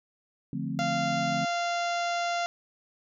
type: chord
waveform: sine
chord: D minor seventh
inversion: none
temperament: equal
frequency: 146.83 / 174.61 / 220 / 261.6 Hz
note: D3 / F3 / A3 / C4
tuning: 0 / 0 / 0 / 0 cents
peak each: -35 dBFS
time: 0.53-1.45 s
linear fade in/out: 2 ms
type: harmonic tone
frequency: 693 Hz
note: F5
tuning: 14 cents flat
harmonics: 1 / 2 / 3 / 4 / 5 / 6 / 7 / 8 / 9 / 10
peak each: -28 / -34 / -38 / -40 / -42 / -44 / -45 / -46 / -47 / -48 dBFS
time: 0.79-2.46 s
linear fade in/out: 0 ms
effects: none

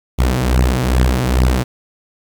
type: beating tone pair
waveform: sawtooth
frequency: 61.74 / 64.14 Hz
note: B1 / C2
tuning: 0 / -34 cents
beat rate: 2.4 Hz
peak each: -11 dBFS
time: 0.18-1.64 s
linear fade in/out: 20 ms
effects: 8-bit

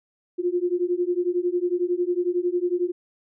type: beating tone pair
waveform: sine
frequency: 349.2 / 360.2 Hz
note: F4 / F#4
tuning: 0 / -46 cents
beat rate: 11 Hz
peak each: -24 dBFS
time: 0.38-2.92 s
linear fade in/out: 20 ms
effects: none

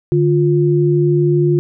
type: tone pair together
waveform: sine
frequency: 147.9 / 351.8 Hz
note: D3 / F4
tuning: +13 / +13 cents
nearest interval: octave + minor third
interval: 1500 cents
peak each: -13 dBFS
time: 0.12-1.59 s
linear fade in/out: 0 ms
effects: none

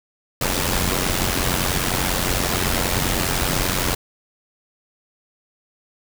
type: noise with amplitude modulation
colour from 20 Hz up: pink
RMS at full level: -18 dBFS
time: 0.41-3.95 s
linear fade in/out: 5 ms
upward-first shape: sine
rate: 90.4 Hz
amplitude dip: 70%
effects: none

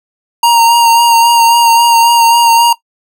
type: tone with vibrato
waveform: square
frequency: 932.3 Hz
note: A#5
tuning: in tune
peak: -5 dBFS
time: 0.43-2.73 s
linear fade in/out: 5 ms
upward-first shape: sine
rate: 3.7 Hz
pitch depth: 22 cents each way
effects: noise-tail reverb RT60 0.1 s tail -17 dB re dry

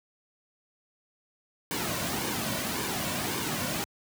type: noise with flanger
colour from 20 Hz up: pink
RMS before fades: -31 dBFS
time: 1.71-3.84 s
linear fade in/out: 0 ms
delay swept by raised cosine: 1.5 to 2.44 ms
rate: 1.8 Hz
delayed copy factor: -0.55
effects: high-pass 100 Hz 12 dB/octave

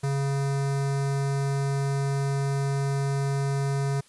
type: tone with notch filter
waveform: square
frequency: 138.59 Hz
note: C#3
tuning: in tune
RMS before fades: -26 dBFS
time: 0.03-4.01 s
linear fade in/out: 10 ms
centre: 3000 Hz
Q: 1.3
effects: white hiss -57 dBFS RMS until 4.08 s + resampled to 24000 Hz

